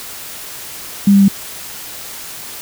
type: tone with pitch steps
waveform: sine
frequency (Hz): 200 / 198.39 / 196.79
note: G3 / G3 / G3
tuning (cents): +35 / +21 / +7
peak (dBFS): -5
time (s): 1.07-1.283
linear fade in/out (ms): 5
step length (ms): 71
effects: white hiss -30 dBFS RMS until 2.61 s